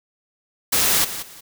white noise with echo, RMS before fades -18 dBFS, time 0.72-1.05 s, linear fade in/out 10 ms, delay 180 ms, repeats 2, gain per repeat -12 dB, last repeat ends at 1.41 s, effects none

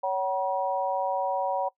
sine tone cluster, 559 / 758 / 959 Hz, C#5 / F#5 / A#5, +14 / +42 / +49 cents, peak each -29 dBFS, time 0.03-1.69 s, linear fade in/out 10 ms, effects noise-tail reverb RT60 0.1 s tail -21 dB re dry

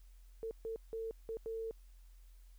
sine tone bursts at uneven times, 450 Hz, A4, 39 cents sharp, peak -38 dBFS, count 5, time 0.43-0.51 / 0.65-0.76 / 0.93-1.11 / 1.29-1.37 / 1.46-1.71 s, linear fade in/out 0 ms, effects added 43 Hz sine -55 dBFS peak until 2.58 s + white hiss -73 dBFS RMS until 2.58 s

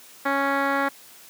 10% pulse tone with low-pass filter, 277.2 Hz, C#4, in tune, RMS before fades -23 dBFS, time 0.25-0.89 s, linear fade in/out 10 ms, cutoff 2000 Hz, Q 1.5, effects white hiss -48 dBFS RMS until 1.29 s + high-pass 150 Hz 12 dB/octave

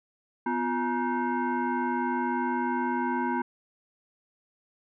sine tone with frequency modulation, 349.2 Hz, F4, in tune, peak -25 dBFS, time 0.46-3.42 s, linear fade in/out 5 ms, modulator 599 Hz, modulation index 1.7, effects none

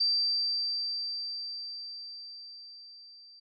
sine tone with level ramp, 4681 Hz, D8, 7 cents flat, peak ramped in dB -23 to -51 dBFS, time 0-3.4 s, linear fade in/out 10 ms, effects none

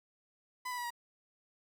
30% pulse tone with pitch steps, 1004 / 986.8 / 969.8 / 953.1 Hz, B5 / B5 / B5 / A#5, +28 / -2 / -32 / +38 cents, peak -34 dBFS, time 0.65-0.906 s, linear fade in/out 10 ms, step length 64 ms, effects 10-bit

